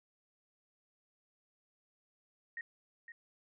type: tone with echo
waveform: sine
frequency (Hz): 1864.7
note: A#6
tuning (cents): 0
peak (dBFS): -39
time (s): 2.57-2.61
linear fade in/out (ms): 2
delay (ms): 510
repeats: 1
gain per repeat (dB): -9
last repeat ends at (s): 3.12
effects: none